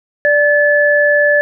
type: tone pair together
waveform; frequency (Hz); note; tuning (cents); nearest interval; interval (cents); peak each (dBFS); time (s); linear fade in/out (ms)
sine; 587.3 / 1729.7; D5 / A6; 0 / -30; octave + perfect fifth; 1870; -11; 0.25-1.41; 0
effects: none